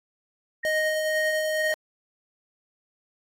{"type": "tone", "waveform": "sine", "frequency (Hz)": 1864.7, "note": "A#6", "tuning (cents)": 0, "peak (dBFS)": -27, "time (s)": [0.63, 1.74], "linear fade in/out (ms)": 10}
{"type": "tone with tremolo", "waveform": "square", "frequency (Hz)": 622.3, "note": "D#5", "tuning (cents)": 0, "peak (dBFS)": -24, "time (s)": [0.65, 1.74], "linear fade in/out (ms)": 0, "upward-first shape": "triangle", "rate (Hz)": 10, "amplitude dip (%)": 25}
{"effects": ["AAC 48 kbps"]}